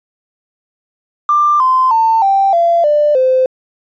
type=tone with pitch steps; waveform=triangle; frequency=1187 / 1033.3 / 899.6 / 783.1 / 681.8 / 593.5 / 516.7 Hz; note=D6 / C6 / A5 / G5 / F5 / D5 / C5; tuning=+18 / -22 / +38 / -2 / -42 / +18 / -22 cents; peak=-4 dBFS; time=1.29-3.46 s; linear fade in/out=2 ms; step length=310 ms; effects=tanh soft clip ceiling -6 dBFS + resampled to 16000 Hz